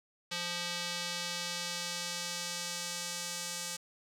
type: tone with band-pass filter sweep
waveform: square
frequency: 174.5 Hz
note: F3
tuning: 1 cent flat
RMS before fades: -38 dBFS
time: 0.31-3.77 s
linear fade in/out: 10 ms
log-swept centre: 4100 to 7000 Hz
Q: 1.2
effects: none